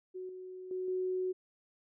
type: tone with level steps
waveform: sine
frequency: 370 Hz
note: F#4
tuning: in tune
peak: -39 / -43 / -34 / -31 dBFS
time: 0.14-1.33 s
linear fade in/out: 20 ms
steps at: 0.29 / 0.71 / 0.88 s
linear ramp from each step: 2 ms
effects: none